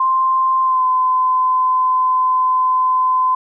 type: tone with pitch glide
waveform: sine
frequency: 1046.5 to 1023.8 Hz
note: C6 to C6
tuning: 0 to -38 cents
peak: -12 dBFS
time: 0-3.35 s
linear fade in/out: 5 ms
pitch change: -38 cents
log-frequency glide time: 0.62-0.84 s
effects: none